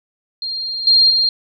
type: tone with level steps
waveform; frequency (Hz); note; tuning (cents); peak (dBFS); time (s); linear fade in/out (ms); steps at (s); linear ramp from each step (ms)
sine; 4206; C8; +8; -21 / -8 / -12; 0.42-1.29; 2; 0.87 / 1.1; 2
effects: none